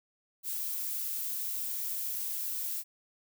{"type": "noise", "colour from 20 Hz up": "violet", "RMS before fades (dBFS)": -35, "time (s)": [0.43, 2.84], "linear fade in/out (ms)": 50, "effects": []}